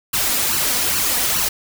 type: noise with flanger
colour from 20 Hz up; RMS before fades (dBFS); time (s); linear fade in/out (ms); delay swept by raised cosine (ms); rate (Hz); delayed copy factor
white; -19; 0.13-1.49; 10; 0.68 to 4.18; 2.4; +0.7
effects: none